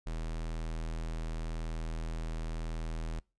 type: tone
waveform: square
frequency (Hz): 40.46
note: E1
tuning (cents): -32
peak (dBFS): -35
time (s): 0.06-3.2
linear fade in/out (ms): 10
effects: noise-tail reverb RT60 0.3 s tail -26 dB re dry + resampled to 22050 Hz